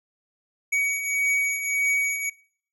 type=beating tone pair; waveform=square; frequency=2255 / 2256.7 Hz; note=C#7 / C#7; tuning=+29 / +30 cents; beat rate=1.7 Hz; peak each=-31 / -24 dBFS; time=0.72-2.3 s; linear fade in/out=10 ms; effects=noise-tail reverb RT60 0.5 s tail -20 dB re dry + low-pass 12000 Hz 12 dB/octave